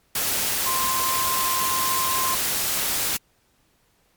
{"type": "tone in noise", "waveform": "sine", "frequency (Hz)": 1046.5, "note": "C6", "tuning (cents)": 0, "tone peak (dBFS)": -24, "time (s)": [0.66, 2.35], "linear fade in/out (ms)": 5, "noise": "white", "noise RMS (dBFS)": -24, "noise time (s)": [0.15, 3.17], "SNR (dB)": -3, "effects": ["pink hiss -64 dBFS RMS until 4.16 s", "MP3 96 kbps"]}